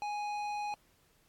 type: tone with tanh clipping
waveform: sine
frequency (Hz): 830.6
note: G#5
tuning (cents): 0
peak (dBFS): -36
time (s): 0.02-0.74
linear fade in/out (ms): 0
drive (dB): 13
effects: pink hiss -69 dBFS RMS until 1.28 s + AAC 64 kbps